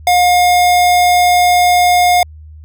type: tone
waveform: square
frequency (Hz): 714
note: F5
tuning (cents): +38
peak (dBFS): -8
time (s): 0.07-2.23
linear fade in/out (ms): 2
effects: added 77 Hz sine -32 dBFS peak until 2.64 s